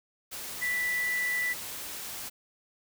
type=tone in noise; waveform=sine; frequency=1973 Hz; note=B6; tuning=2 cents flat; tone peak=-27 dBFS; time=0.61-1.54 s; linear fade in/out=20 ms; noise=white; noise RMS=-39 dBFS; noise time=0.31-2.3 s; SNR=+9 dB; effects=none